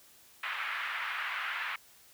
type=band-pass noise; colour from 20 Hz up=pink; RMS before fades=-36 dBFS; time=0.43-1.76 s; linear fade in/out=5 ms; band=1200 to 2600 Hz; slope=24 dB/octave; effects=white hiss -59 dBFS RMS until 2.13 s